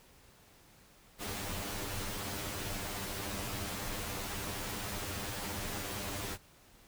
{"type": "noise with comb filter", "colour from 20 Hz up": "pink", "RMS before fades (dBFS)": -39, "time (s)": [1.18, 6.38], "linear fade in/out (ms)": 50, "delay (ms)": 10, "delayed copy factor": 0.95, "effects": ["pink hiss -61 dBFS RMS until 6.87 s"]}